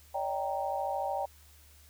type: chord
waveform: sine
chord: Eb dominant seventh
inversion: third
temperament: equal with one note detuned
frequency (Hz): 569 / 622.3 / 784 / 932.3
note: Db5 / Eb5 / G5 / Bb5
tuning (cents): +45 / 0 / 0 / 0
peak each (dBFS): -36 / -39 / -33 / -38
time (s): 0.14-1.26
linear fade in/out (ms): 10
effects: added 74 Hz sine -57 dBFS peak until 1.89 s + white hiss -60 dBFS RMS until 1.89 s